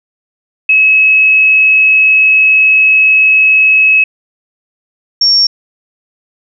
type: tone pair in turn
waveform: sine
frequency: 2573 / 5501 Hz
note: E7 / F8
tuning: -43 / -27 cents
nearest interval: octave + minor second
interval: 1316 cents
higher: second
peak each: -4 / -5 dBFS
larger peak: first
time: 0.69-4.04 / 5.21-5.47 s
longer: first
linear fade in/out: 5 ms
effects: none